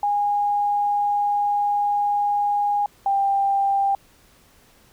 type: tone pair in turn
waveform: sine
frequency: 820 / 792 Hz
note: G#5 / G5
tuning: -22 / +18 cents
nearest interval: minor second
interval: 60 cents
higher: first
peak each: -18 / -17 dBFS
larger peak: second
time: 0.03-2.86 / 3.06-3.95 s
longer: first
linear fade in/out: 2 ms
effects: pink hiss -55 dBFS RMS until 4.92 s